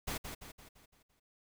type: noise with echo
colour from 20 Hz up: pink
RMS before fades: -38 dBFS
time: 0.07-0.18 s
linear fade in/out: 10 ms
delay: 170 ms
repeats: 6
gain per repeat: -6 dB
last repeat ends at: 1.2 s
effects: none